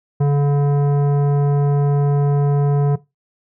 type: tone with tanh clipping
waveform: sine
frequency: 143.1 Hz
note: D3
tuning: 45 cents flat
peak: -14 dBFS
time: 0.2-2.96 s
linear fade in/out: 10 ms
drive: 13 dB
effects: noise-tail reverb RT60 0.2 s tail -18 dB re dry